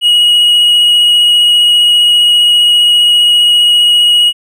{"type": "tone with vibrato", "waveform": "triangle", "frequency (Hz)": 2900, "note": "F#7", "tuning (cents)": -35, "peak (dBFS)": -3, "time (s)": [0.01, 4.33], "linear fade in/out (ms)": 50, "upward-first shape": "triangle", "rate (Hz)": 15, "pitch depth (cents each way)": 12, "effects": []}